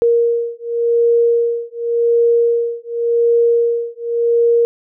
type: beating tone pair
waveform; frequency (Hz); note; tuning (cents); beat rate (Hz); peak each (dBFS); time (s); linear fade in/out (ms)
sine; 468.4 / 469.29; A#4 / A#4; +8 / +12; 0.89; -15; 0.02-4.65; 0
effects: none